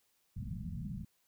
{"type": "low-pass noise", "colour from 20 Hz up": "white", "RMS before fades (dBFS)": -41, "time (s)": [0.36, 1.05], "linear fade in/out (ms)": 5, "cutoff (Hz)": 230, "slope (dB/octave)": 96, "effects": ["white hiss -75 dBFS RMS until 1.27 s"]}